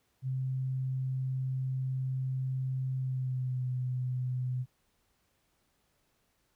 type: tone with pitch glide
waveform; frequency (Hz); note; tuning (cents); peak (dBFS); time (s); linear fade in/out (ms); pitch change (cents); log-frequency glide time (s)
sine; 130.81 to 126.65; C3 to B2; 0 to +44; -30; 0.22-4.66; 50; -56; 2.96-3.68
effects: pink hiss -74 dBFS RMS until 6.55 s